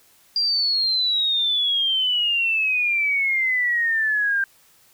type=exponential sweep; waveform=sine; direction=down; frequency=4800 to 1578 Hz; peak=-18 dBFS; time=0.36-4.44 s; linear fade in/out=2 ms; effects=white hiss -56 dBFS RMS until 4.93 s